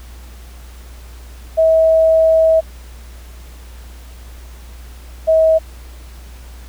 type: tone pair in turn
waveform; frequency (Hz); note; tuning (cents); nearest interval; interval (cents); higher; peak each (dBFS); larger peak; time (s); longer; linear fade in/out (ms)
sine; 645 / 641.3; E5 / E5; -38 / -48; unison; 10; first; -8; neither; 1.57-2.61 / 5.27-5.59; first; 20
effects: added 60 Hz sine -33 dBFS peak until 6.68 s + pink hiss -44 dBFS RMS until 6.68 s